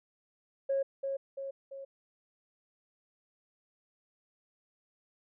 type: tone with echo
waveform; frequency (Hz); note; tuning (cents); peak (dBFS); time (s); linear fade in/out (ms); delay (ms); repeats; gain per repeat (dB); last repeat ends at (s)
sine; 546; C#5; -26; -26; 0.69-0.83; 10; 340; 3; -5; 1.85
effects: tanh soft clip ceiling -23 dBFS